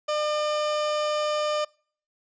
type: tone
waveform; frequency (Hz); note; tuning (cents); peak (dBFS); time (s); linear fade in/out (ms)
30% pulse; 602; D5; +43; -21; 0.08-1.65; 10
effects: noise-tail reverb RT60 0.5 s tail -26 dB re dry + resampled to 16000 Hz